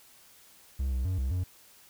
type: tone with pitch steps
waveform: triangle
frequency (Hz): 66.6 / 63.1 / 92.4 / 65.1 / 90.3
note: C2 / B1 / F#2 / C2 / F#2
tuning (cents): +31 / +38 / -2 / -8 / -42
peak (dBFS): -25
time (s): 0.79-1.44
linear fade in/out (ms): 10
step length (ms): 130
effects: white hiss -57 dBFS RMS until 1.89 s